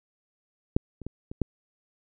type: clicks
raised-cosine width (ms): 3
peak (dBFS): -7 / -27 / -21 / -24 / -11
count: 5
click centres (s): 0.765 / 1.017 / 1.066 / 1.315 / 1.417
effects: none